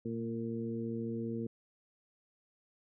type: harmonic tone with a mistuned harmonic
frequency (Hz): 114.7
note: A#2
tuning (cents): -28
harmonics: 1 / 2 / 3 / 4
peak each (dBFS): -42 / -37 / -42 / -42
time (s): 0.05-1.47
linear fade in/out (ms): 5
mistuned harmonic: 1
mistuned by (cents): +34
effects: none